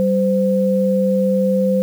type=tone pair together; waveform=sine; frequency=193.3 / 515.3 Hz; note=G3 / C5; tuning=-24 / -27 cents; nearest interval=octave + perfect fourth; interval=1697 cents; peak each=-16 dBFS; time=0-1.82 s; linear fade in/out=0 ms; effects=7-bit